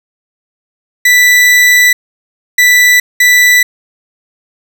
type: tone bursts at uneven times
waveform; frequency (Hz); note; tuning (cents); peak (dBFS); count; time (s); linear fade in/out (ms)
40% pulse; 1975.5; B6; 0; -3; 3; 1.05-1.93 / 2.58-3 / 3.2-3.63; 5
effects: none